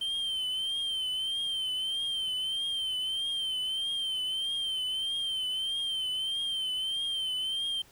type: tone with vibrato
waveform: triangle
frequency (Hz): 3118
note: G7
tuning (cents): -10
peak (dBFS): -28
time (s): 0.01-7.82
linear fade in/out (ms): 5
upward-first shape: triangle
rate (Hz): 1.6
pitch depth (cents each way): 68
effects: pink hiss -58 dBFS RMS until 7.91 s